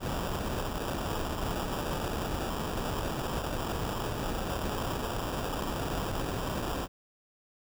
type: noise with sample-and-hold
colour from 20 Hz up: pink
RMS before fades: -33 dBFS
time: 0-6.88 s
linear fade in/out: 50 ms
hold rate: 2100 Hz
effects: none